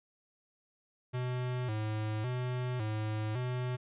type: tone with vibrato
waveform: square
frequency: 116.3 Hz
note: A#2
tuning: 4 cents flat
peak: -33 dBFS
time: 1.13-3.77 s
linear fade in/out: 20 ms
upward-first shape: square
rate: 0.9 Hz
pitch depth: 130 cents each way
effects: resampled to 8000 Hz